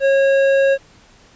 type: tone with hard clipping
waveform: sine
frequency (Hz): 546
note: C#5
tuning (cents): -26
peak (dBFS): -13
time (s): 0-0.78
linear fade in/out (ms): 50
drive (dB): 10
effects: pink hiss -49 dBFS RMS until 1.35 s + resampled to 16000 Hz